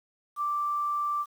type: tone with quantisation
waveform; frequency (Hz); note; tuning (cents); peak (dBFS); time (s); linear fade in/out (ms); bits
sine; 1174.7; D6; 0; -26; 0.36-1.26; 50; 9
effects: none